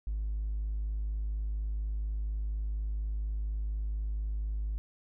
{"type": "tone with hard clipping", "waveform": "sine", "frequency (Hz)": 52.1, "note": "G#1", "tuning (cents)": 6, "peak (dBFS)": -31, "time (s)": [0.07, 4.78], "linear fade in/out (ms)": 0, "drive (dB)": 1, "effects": []}